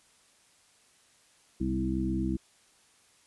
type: harmonic tone with a mistuned harmonic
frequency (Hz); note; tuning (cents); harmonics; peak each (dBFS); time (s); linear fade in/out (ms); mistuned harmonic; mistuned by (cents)
65; C2; -11; 1 / 2 / 3 / 4 / 5; -34 / -38 / -32 / -35 / -32; 1.6-2.37; 10; 4; -19
effects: white hiss -63 dBFS RMS until 3.26 s + resampled to 24000 Hz